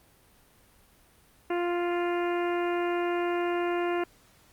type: harmonic tone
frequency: 349.2 Hz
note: F4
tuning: in tune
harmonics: 1 / 2 / 3 / 4 / 5 / 6 / 7 / 8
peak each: -27 / -33 / -37 / -39 / -41 / -43 / -44 / -45 dBFS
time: 1.5-4.04 s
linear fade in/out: 5 ms
effects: pink hiss -60 dBFS RMS until 4.52 s + Opus 32 kbps